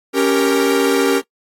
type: chord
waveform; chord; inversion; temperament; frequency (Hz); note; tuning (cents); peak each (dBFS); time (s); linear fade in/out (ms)
45% pulse; G diminished; second; equal; 277.2 / 392 / 466.2; Db4 / G4 / Bb4; 0 / 0 / 0; -17; 0.13-1.22; 50
effects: noise-tail reverb RT60 0.1 s tail -20 dB re dry + AAC 48 kbps